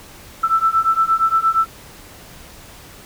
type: beating tone pair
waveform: sine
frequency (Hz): 1321 / 1329.6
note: E6 / E6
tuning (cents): +3 / +15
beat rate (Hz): 8.6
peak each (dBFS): -17 / -16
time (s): 0.43-1.66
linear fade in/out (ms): 10
effects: pink hiss -41 dBFS RMS until 3.05 s